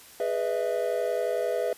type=chord; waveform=triangle; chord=E major seventh; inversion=first; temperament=equal with one note detuned; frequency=415.3 / 493.9 / 608 / 659.3 Hz; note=G#4 / B4 / D#5 / E5; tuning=0 / 0 / -40 / 0 cents; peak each=-30 / -27 / -31 / -28 dBFS; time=0.2-1.73 s; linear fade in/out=2 ms; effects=white hiss -50 dBFS RMS until 1.77 s + resampled to 32000 Hz